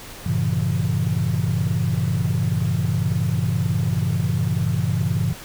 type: chord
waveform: sine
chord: G diminished seventh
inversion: none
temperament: equal with one note detuned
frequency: 98 / 116.54 / 138.59 / 168.28 Hz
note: G2 / Bb2 / Db3 / Fb3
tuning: 0 / 0 / 0 / +36 cents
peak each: -23 dBFS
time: 0.26-5.33 s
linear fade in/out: 5 ms
effects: tanh soft clip ceiling -12 dBFS + pink hiss -38 dBFS RMS until 5.44 s